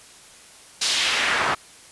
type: noise with band-pass filter sweep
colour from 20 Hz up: pink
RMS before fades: -22 dBFS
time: 0.81-1.55 s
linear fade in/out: 10 ms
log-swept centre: 5200 to 1100 Hz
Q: 1.4
effects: white hiss -47 dBFS RMS until 1.91 s + resampled to 24000 Hz